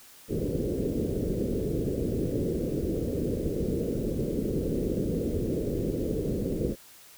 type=low-pass noise; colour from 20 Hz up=white; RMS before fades=-29 dBFS; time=0.28-6.76 s; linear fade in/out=50 ms; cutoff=490 Hz; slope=48 dB/octave; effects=white hiss -52 dBFS RMS until 7.17 s